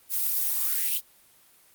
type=noise with high-pass filter sweep; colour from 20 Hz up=violet; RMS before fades=-26 dBFS; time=0.09-1.01 s; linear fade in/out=50 ms; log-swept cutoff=220 to 3400 Hz; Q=4.5; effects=white hiss -58 dBFS RMS until 1.74 s + Opus 32 kbps